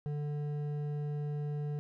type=tone with hard clipping; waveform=sine; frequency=147.3 Hz; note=D3; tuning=6 cents sharp; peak=-35 dBFS; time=0.06-1.79 s; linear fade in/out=0 ms; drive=8 dB; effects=none